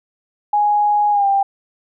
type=tone with pitch glide; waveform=sine; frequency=830.6 to 791.7 Hz; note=G#5 to G5; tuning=0 to +17 cents; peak=-12 dBFS; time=0.53-1.43 s; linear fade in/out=5 ms; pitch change=-83 cents; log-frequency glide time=1.11-1.27 s; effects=none